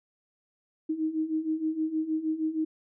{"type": "beating tone pair", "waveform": "sine", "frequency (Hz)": [311.1, 317.5], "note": ["D#4", "D#4"], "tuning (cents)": [0, 35], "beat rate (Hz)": 6.4, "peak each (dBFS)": [-32, -28], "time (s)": [0.89, 2.65], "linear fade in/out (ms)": 10, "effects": []}